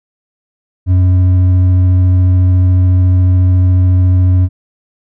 sine tone with hard clipping, 91.4 Hz, F#2, 21 cents flat, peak -7 dBFS, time 0.86-4.49 s, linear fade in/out 50 ms, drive 4 dB, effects none

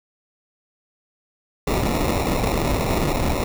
pink noise with sample-and-hold, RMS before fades -21 dBFS, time 1.67-3.44 s, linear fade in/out 5 ms, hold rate 1575 Hz, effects none

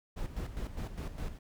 brown noise with tremolo, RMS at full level -36 dBFS, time 0.16-1.39 s, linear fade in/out 20 ms, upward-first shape square, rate 4.9 Hz, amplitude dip 65%, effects none

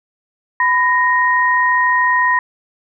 sine tone pair together, 1000 / 1866.1 Hz, B5 / A#6, +21 / +1 cents, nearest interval major seventh, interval 1080 cents, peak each -14 dBFS, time 0.6-2.39 s, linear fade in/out 2 ms, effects none

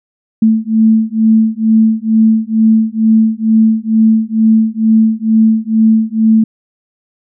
sine beating tone pair, 220 / 222.2 Hz, A3 / A3, 0 / +17 cents, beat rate 2.2 Hz, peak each -10 dBFS, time 0.42-6.44 s, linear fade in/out 5 ms, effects none

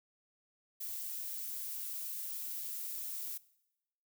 violet noise, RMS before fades -41 dBFS, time 0.8-3.38 s, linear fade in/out 10 ms, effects noise-tail reverb RT60 0.9 s tail -21 dB re dry

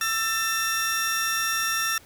30% pulse tone cluster, 1333 / 1791 / 5630 Hz, E6 / A6 / F8, +19 / +30 / +13 cents, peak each -25 dBFS, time 0.01-1.98 s, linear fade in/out 2 ms, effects pink hiss -52 dBFS RMS until 2.05 s

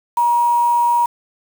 sine tone with quantisation, 952 Hz, A#5, 36 cents sharp, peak -12 dBFS, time 0.17-1.06 s, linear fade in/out 5 ms, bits 5, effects none

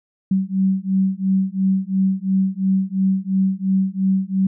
sine beating tone pair, 189.7 / 192.6 Hz, F#3 / G3, +43 / -30 cents, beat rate 2.9 Hz, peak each -19 dBFS, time 0.31-4.47 s, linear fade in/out 5 ms, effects none

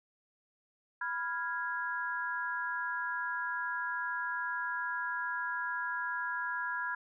sine chord, F diminished, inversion second, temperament equal with one note detuned, 987.8 / 1396.9 / 1654.5 Hz, Cb6 / F6 / Ab6, 0 / 0 / -7 cents, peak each -38 / -38 / -36 dBFS, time 1.01-6.95 s, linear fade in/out 5 ms, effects none

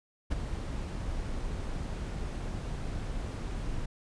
brown noise with ADSR envelope, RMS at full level -28 dBFS, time 0.3-3.86 s, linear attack 22 ms, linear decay 16 ms, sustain -7 dB, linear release 10 ms, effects resampled to 22050 Hz

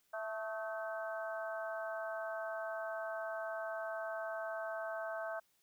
harmonic tone with a mistuned harmonic, 220 Hz, A3, in tune, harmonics 3 / 4 / 5 / 6 / 7, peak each -40 / -49 / -50 / -49 / -45 dBFS, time 0.13-5.4 s, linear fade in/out 10 ms, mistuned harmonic 6, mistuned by -48 cents, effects white hiss -75 dBFS RMS until 5.62 s

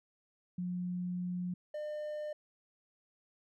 sine / triangle tone pair in turn, 179.1 / 602.4 Hz, F3 / D5, +44 / +44 cents, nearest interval octave + major sixth, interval 2100 cents, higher second, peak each -34 / -35 dBFS, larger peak first, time 0.58-1.54 / 1.74-2.33 s, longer first, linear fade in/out 5 ms, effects none

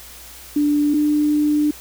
sine tone pair in turn, 293.7 / 298.1 Hz, D4 / D4, 0 / +26 cents, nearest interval unison, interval 26 cents, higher second, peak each -14 dBFS, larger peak neither, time 0.56-0.94 / 0.94-1.71 s, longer second, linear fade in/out 5 ms, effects added 60 Hz sine -46 dBFS peak until 1.8 s + white hiss -40 dBFS RMS until 1.8 s

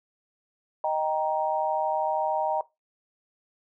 sine chord, Eb major, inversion none, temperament equal with one note detuned, 622.3 / 784 / 936.6 Hz, Eb5 / G5 / Bb5, 0 / 0 / +8 cents, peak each -28 dBFS, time 0.84-2.61 s, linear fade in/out 2 ms, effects noise-tail reverb RT60 0.2 s tail -18 dB re dry

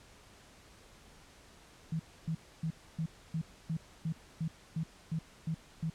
sine tone bursts, 161.2 Hz, E3, 38 cents flat, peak -31 dBFS, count 12, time 1.92-5.9 s, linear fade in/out 5 ms, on 75 ms, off 280 ms, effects pink hiss -58 dBFS RMS until 5.94 s + low-pass 9000 Hz 12 dB/octave

